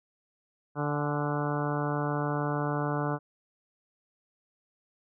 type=harmonic tone with a mistuned harmonic; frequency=146.83 Hz; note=D3; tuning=in tune; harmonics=1 / 2 / 3 / 4 / 5 / 6 / 7 / 8 / 9 / 10; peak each=-31 / -34 / -36 / -37 / -38 / -39 / -39 / -40 / -41 / -41 dBFS; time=0.75-3.19 s; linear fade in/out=50 ms; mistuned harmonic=6; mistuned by=-31 cents; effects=none